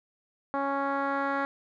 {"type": "tone with low-pass filter sweep", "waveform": "10% pulse", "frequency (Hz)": 277.2, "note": "C#4", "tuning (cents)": 0, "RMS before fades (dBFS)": -29, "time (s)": [0.54, 1.45], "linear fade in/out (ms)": 0, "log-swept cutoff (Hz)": [1100, 1700], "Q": 1.4, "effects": []}